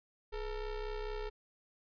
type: ring-modulated tone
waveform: square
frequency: 227.3 Hz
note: A#3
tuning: 43 cents flat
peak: -35 dBFS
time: 0.32-1.3 s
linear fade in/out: 20 ms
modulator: 195 Hz
effects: resampled to 11025 Hz